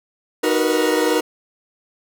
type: chord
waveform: 40% pulse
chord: B major seventh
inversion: first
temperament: equal with one note detuned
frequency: 311.1 / 370 / 466.2 / 487.9 Hz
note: D#4 / F#4 / A#4 / B4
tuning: 0 / 0 / 0 / -21 cents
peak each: -20 / -22 / -20 / -21 dBFS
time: 0.43-1.21 s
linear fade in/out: 10 ms
effects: none